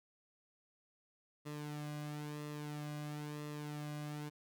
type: tone with flanger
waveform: sawtooth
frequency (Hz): 148.8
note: D3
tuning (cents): +23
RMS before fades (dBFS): -44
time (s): 1.45-4.3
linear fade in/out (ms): 20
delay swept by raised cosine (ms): 1.3 to 2.25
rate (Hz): 1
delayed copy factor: -0.6
effects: none